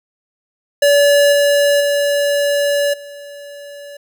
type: tone with level steps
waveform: square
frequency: 573 Hz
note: D5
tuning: 43 cents flat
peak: -9 / -11 / -14 / -32 dBFS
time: 0.82-3.97 s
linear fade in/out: 5 ms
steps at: 1.32 / 1.8 / 2.93 s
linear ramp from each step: 10 ms
effects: none